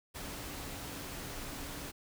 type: tone in noise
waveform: sine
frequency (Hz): 285.2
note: C#4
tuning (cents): +49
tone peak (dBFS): -51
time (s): 0.22-1.89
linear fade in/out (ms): 20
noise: pink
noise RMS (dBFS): -43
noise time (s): 0.14-1.92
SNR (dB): -11
effects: none